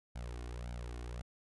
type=tone with flanger; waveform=sawtooth; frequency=59.9 Hz; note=A#1; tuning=48 cents sharp; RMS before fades=-43 dBFS; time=0.15-1.22 s; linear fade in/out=10 ms; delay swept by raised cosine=1.3 to 2.8 ms; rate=1.8 Hz; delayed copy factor=+0.8; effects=resampled to 24000 Hz